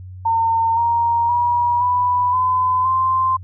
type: tone with pitch steps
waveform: sine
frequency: 910 / 935 / 960.8 / 987.2 / 1014.4 / 1042.3 Hz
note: A#5 / A#5 / B5 / B5 / B5 / C6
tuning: -42 / +5 / -48 / -1 / +46 / -7 cents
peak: -14 dBFS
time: 0.25-3.37 s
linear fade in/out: 10 ms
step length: 520 ms
effects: added 92 Hz sine -32 dBFS peak until 3.43 s